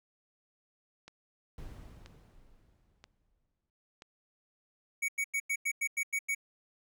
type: click train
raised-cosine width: 0.2 ms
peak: -32 dBFS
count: 4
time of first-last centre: 1.08-4.021 s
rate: 1.02 Hz
type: noise with exponential decay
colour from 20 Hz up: brown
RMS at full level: -44 dBFS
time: 1.58-3.7 s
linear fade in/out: 2 ms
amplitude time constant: 460 ms
type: tone bursts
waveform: square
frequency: 2241 Hz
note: C#7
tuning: 18 cents sharp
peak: -30 dBFS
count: 9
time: 5.02-6.349 s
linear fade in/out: 10 ms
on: 65 ms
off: 93 ms
effects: none